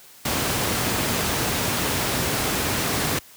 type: noise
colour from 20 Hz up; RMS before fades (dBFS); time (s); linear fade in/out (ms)
pink; -23; 0.25-3.19; 5
effects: white hiss -48 dBFS RMS until 3.36 s + high-pass 80 Hz 12 dB/octave